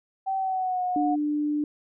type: tone with pitch glide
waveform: sine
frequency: 770 to 726.8 Hz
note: G5 to F#5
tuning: -31 to -31 cents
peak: -24 dBFS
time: 0.26-1.16 s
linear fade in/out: 20 ms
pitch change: -100 cents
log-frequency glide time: 0.37-0.83 s
type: tone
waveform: sine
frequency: 296.9 Hz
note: D4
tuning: 19 cents sharp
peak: -23 dBFS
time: 0.96-1.64 s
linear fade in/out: 2 ms
effects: none